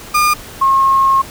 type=tone pair in turn; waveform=35% pulse / sine; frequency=1211 / 1078.8 Hz; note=D#6 / C#6; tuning=-47 / -47 cents; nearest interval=major second; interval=200 cents; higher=first; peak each=-8 dBFS; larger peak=neither; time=0.14-0.34 / 0.61-1.22 s; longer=second; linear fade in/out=10 ms; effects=pink hiss -33 dBFS RMS until 1.3 s